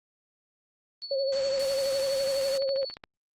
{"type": "tone with tremolo", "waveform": "sine", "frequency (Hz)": 4435, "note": "C#8", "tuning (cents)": 0, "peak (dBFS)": -33, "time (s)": [1.02, 2.94], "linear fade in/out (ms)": 0, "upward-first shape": "sine", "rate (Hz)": 12, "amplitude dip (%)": 65}
{"type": "tone with vibrato", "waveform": "sine", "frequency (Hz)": 544, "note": "C#5", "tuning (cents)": -33, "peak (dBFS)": -25, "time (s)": [1.11, 2.85], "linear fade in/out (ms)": 5, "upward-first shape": "sine", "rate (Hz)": 12, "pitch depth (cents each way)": 46}
{"type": "noise", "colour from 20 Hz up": "white", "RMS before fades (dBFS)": -37, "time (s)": [1.32, 2.58], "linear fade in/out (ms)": 5}
{"type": "click train", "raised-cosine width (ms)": 0.3, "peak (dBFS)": -26, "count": 22, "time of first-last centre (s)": [1.58, 3.038], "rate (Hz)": 14.4}
{"effects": ["low-pass 9000 Hz 12 dB/octave", "Opus 24 kbps"]}